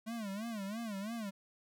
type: tone with vibrato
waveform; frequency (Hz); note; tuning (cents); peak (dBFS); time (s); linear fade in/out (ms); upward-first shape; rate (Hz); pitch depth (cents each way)
square; 213; G#3; +44; -39; 0.06-1.31; 20; sine; 3; 170
effects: none